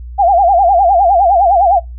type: tone with vibrato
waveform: sine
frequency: 740 Hz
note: F#5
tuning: in tune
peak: -6 dBFS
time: 0.18-1.8 s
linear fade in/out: 20 ms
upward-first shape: sine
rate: 9.8 Hz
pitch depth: 170 cents each way
effects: noise-tail reverb RT60 0.2 s tail -24 dB re dry + added 60 Hz sine -25 dBFS peak until 1.98 s